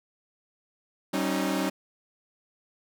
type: tone cluster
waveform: sawtooth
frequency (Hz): 191.4 / 273.1 / 309.8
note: G3 / C#4 / D#4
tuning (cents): -41 / -26 / -7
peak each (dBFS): -26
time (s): 1.13-1.7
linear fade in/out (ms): 10
effects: none